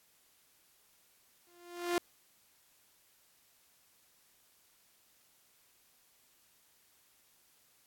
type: tone with exponential growth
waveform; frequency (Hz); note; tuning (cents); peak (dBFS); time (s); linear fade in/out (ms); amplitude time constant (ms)
sawtooth; 349.2; F4; 0; -23; 1.47-1.98; 1; 110
effects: white hiss -68 dBFS RMS until 7.86 s + AAC 64 kbps